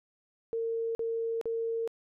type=tone bursts; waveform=sine; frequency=456.6 Hz; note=A#4; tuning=36 cents flat; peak=-29 dBFS; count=3; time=0.53-1.876 s; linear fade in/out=0 ms; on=420 ms; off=43 ms; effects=none